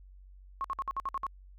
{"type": "tone bursts", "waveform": "sine", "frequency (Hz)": 1088, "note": "C#6", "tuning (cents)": -33, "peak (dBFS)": -30, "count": 8, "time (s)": [0.61, 1.266], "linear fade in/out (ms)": 0, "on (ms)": 33, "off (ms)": 56, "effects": ["added 47 Hz sine -50 dBFS peak until 1.58 s"]}